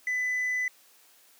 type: tone with hard clipping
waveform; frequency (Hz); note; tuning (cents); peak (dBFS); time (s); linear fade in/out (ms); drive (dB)
triangle; 2000; B6; +21; -25; 0.07-0.68; 2; 1
effects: white hiss -59 dBFS RMS until 1.39 s + high-pass 300 Hz 12 dB/octave